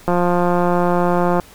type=click train; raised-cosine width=1 ms; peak=-4 dBFS; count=233; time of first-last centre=0.08-1.398 s; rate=176 Hz; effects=pink hiss -44 dBFS RMS until 1.54 s